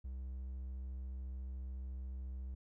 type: tone with vibrato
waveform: triangle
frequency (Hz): 64.5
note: C2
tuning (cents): -24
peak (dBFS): -39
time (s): 0.04-2.55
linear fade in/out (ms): 10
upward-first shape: triangle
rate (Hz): 14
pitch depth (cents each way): 14
effects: none